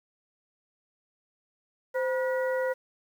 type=harmonic tone with a mistuned harmonic; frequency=482.9 Hz; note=B4; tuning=39 cents flat; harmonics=1 / 2 / 3 / 4; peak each=-26 / -37 / -37 / -38 dBFS; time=1.94-2.74 s; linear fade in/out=20 ms; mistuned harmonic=1; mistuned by=+120 cents; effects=9-bit